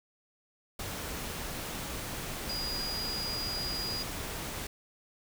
sine tone in noise, 4880 Hz, D#8, 34 cents flat, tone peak -34 dBFS, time 2.49-4.03 s, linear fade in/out 5 ms, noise pink, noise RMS -38 dBFS, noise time 0.79-4.67 s, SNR +1 dB, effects none

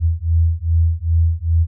sine beating tone pair, 81.5 / 84 Hz, E2 / E2, -19 / +33 cents, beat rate 2.5 Hz, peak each -16 dBFS, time 0-1.67 s, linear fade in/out 50 ms, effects none

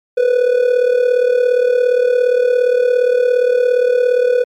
triangle tone with amplitude modulation, 493.9 Hz, B4, in tune, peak -5 dBFS, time 0.17-4.44 s, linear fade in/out 10 ms, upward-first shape sine, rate 37.3 Hz, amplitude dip 70%, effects MP3 64 kbps

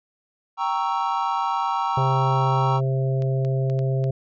triangle chord, G diminished seventh, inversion none, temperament equal, 784 / 932.3 / 1108.7 / 1318.5 Hz, G5 / Bb5 / Db6 / Fb6, 0 / 0 / 0 / 0 cents, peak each -25 / -23 / -26 / -27 dBFS, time 0.57-2.81 s, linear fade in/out 50 ms
harmonic tone, 132.8 Hz, C3, 26 cents sharp, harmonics 1 / 3 / 4 / 5, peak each -20 / -30 / -32 / -34 dBFS, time 1.97-4.11 s, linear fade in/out 5 ms
clicks, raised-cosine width 0.2 ms, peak -25 dBFS, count 5, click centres 3.222 / 3.449 / 3.699 / 3.791 / 4.041 s
effects resampled to 16000 Hz

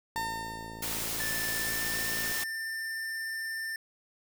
click train, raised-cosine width 2 ms, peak -31 dBFS, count 121, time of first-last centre 0.16-2.314 s, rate 55.7 Hz
30% pulse tone with exponential decay, 907 Hz, A#5, 48 cents flat, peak -27 dBFS, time 0.16-1.77 s, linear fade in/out 1 ms, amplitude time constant 350 ms
white noise, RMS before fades -34 dBFS, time 0.82-2.44 s, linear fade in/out 5 ms
square tone with pitch glide, 1763 to 1791.7 Hz, A6 to A6, +3 to +31 cents, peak -34 dBFS, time 1.2-3.76 s, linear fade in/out 2 ms, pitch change +28 cents, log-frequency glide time 1.49-1.97 s
effects none

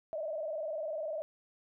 sine tone with vibrato, 622.3 Hz, D#5, in tune, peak -34 dBFS, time 0.13-1.22 s, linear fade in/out 0 ms, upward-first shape square, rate 20 Hz, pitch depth 81 cents each way, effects none

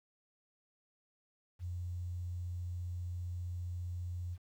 sine tone, 88.5 Hz, F2, 23 cents sharp, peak -37 dBFS, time 1.59-4.38 s, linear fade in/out 50 ms, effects 11-bit

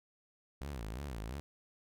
sawtooth tone with vibrato, 61.74 Hz, B1, in tune, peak -36 dBFS, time 0.61-1.4 s, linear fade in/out 0 ms, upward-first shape sine, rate 2.9 Hz, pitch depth 290 cents each way, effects none

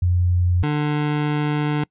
sine / 25% pulse tone pair in turn, 88.9 / 148.82 Hz, F2 / D3, +31 / +23 cents, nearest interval major sixth, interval 892 cents, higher second, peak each -15 dBFS, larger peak neither, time 0.02-0.63 / 0.63-1.84 s, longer second, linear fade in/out 5 ms, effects noise-tail reverb RT60 0.1 s tail -25 dB re dry + resampled to 8000 Hz

